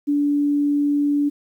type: tone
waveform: sine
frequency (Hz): 289.2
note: D4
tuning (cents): -27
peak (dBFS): -16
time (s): 0.07-1.3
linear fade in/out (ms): 20
effects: 9-bit